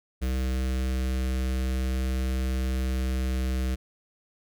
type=tone with notch filter; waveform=square; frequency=64.3 Hz; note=C2; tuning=30 cents flat; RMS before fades=-27 dBFS; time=0.21-3.76 s; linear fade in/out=20 ms; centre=900 Hz; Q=1.3; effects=none